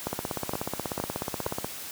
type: two click trains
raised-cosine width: 1 ms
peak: -15 / -14 dBFS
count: 26 / 4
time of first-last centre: 0.13-1.645 / 0.07-1.465 s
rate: 16.5 / 2.15 Hz
effects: white hiss -39 dBFS RMS until 1.91 s + high-pass 80 Hz 12 dB/octave